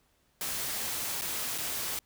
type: noise with dropouts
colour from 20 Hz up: white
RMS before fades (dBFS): -34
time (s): 0.41-1.99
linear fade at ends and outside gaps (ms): 1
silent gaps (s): 1.212-1.219 / 1.579-1.583
effects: pink hiss -70 dBFS RMS until 2.05 s